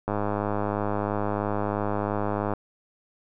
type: click train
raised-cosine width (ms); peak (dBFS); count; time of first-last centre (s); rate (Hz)
1; -13; 254; 0.08-2.536; 103
effects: none